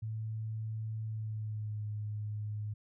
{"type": "tone with pitch glide", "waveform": "sine", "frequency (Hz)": [110, 105.58], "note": ["A2", "G#2"], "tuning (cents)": [0, 29], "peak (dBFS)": -35, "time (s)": [0.02, 2.74], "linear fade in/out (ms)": 10, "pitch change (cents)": -71, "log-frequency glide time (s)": [1.05, 1.84], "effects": []}